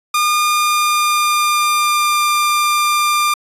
sawtooth tone with pitch glide, 1212 to 1195.3 Hz, D#6 to D6, -46 to +30 cents, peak -9 dBFS, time 0.14-3.34 s, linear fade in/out 5 ms, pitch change -24 cents, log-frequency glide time 0.41-2.26 s, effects resampled to 32000 Hz

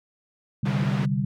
sine chord, C suspended second, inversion none, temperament equal, 130.81 / 146.83 / 196 Hz, C3 / D3 / G3, 0 / 0 / 0 cents, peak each -26 dBFS, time 0.63-1.25 s, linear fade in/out 5 ms
pink band-pass noise, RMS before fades -34 dBFS, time 0.65-1.06 s, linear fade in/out 10 ms, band 130 to 2700 Hz, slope 12 dB/octave
effects none

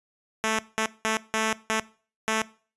5% pulse tone bursts at uneven times, 220 Hz, A3, in tune, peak -12 dBFS, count 6, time 0.44-0.59 / 0.78-0.86 / 1.05-1.17 / 1.34-1.53 / 1.7-1.8 / 2.28-2.42 s, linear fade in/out 0 ms, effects noise-tail reverb RT60 0.4 s tail -20 dB re dry + resampled to 24000 Hz

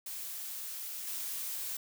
blue noise with level steps, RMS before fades -41 / -38 dBFS, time 0.06-1.77 s, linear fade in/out 5 ms, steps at 1.07 s, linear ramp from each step 5 ms, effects none

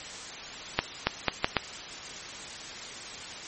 accelerating click train, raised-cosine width 0.3 ms, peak -5 dBFS, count 5, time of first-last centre 0.79-1.567 s, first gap 280 ms, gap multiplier 0.76, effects white hiss -40 dBFS RMS until 3.47 s + MP3 32 kbps

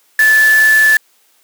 sine tone in noise, 1742 Hz, A6, 18 cents flat, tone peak -6 dBFS, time 0.19-0.97 s, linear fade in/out 2 ms, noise white, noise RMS -22 dBFS, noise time 0.19-0.97 s, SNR +13 dB, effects white hiss -54 dBFS RMS until 1.43 s + high-pass 300 Hz 12 dB/octave

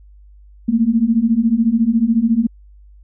sine beating tone pair, 220 / 234 Hz, A3 / A#3, 0 / +7 cents, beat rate 14 Hz, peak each -16 / -14 dBFS, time 0.68-2.47 s, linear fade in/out 10 ms, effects added 50 Hz sine -41 dBFS peak until 3.03 s

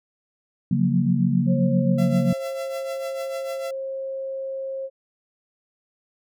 sine chord, Gb major seventh, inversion second, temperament equal with one note detuned, 138.59 / 177.46 / 185 / 233.1 Hz, Db3 / F3 / Gb3 / Bb3, 0 / +28 / 0 / 0 cents, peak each -23 dBFS, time 0.71-2.33 s, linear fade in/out 5 ms
sine tone, 536 Hz, C5, 42 cents sharp, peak -27 dBFS, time 1.46-4.9 s, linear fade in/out 50 ms
sawtooth tone with tremolo, 674 Hz, E5, 38 cents sharp, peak -27 dBFS, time 1.98-3.71 s, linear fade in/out 5 ms, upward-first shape triangle, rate 6.7 Hz, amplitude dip 75%
effects none

